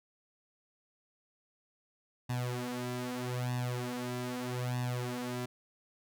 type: tone with flanger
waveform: sawtooth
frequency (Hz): 124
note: B2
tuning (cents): +7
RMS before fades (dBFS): -36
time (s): 2.29-5.46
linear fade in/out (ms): 10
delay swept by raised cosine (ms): 1.1 to 5.1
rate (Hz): 0.8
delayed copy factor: +0.9
effects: none